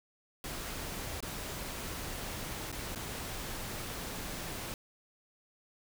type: noise with dropouts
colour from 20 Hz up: pink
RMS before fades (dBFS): -40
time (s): 0.44-4.74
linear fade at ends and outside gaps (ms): 1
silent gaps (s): 1.205-1.226 / 2.717-2.726 / 2.949-2.958
effects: none